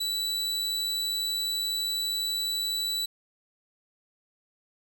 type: tone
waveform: 40% pulse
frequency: 3951 Hz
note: B7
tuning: in tune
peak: -26 dBFS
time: 0-3.06 s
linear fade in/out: 10 ms
effects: none